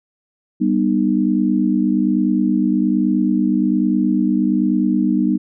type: chord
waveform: sine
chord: G augmented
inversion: none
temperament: just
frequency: 196 / 245 / 306.2 Hz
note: G3 / B3 / D#4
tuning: 0 / -14 / -28 cents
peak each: -18 dBFS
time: 0.6-5.38 s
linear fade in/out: 20 ms
effects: none